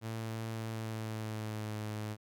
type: tone with pitch glide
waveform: sawtooth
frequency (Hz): 112.1 to 106.98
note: A2 to A2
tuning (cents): +33 to -48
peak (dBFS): -33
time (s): 0.01-2.17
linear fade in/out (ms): 50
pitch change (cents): -81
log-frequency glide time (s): 0.61-1.77
effects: none